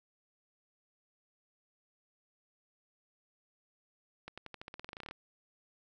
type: accelerating click train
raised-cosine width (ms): 0.3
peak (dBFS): -28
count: 17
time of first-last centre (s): 4.28-5.111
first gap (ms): 96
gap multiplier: 0.91
effects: none